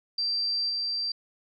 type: tone with level steps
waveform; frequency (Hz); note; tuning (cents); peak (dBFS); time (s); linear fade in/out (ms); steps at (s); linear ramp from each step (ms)
sine; 4699; D8; 0; -25 / -27; 0.18-1.12; 5; 0.69; 10
effects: none